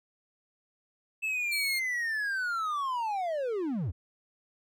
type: linear sweep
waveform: triangle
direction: down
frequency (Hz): 2637 to 67.4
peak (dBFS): -27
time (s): 1.22-3.92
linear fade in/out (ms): 20
type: tone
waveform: sawtooth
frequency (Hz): 4300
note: C8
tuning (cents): +47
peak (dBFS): -29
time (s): 1.51-1.8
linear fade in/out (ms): 20
effects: none